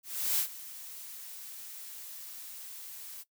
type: noise with ADSR envelope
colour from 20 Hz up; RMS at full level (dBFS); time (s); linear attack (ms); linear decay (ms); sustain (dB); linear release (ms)
blue; -28; 0.03-3.24; 360; 85; -17; 29
effects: noise-tail reverb RT60 0.1 s tail -17 dB re dry